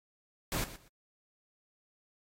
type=noise with echo; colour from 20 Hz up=pink; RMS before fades=-34 dBFS; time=0.52-0.64 s; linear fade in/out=0 ms; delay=120 ms; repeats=2; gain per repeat=-14 dB; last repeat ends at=0.88 s; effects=AAC 48 kbps